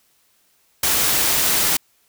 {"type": "noise", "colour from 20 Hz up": "white", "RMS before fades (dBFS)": -18, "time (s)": [0.83, 1.77], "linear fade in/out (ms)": 5, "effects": ["white hiss -61 dBFS RMS until 2.08 s"]}